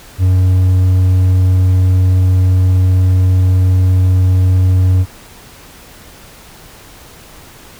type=tone; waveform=triangle; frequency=92.5 Hz; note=F#2; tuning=in tune; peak=-5 dBFS; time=0.18-5.06 s; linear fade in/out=50 ms; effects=pink hiss -38 dBFS RMS until 7.79 s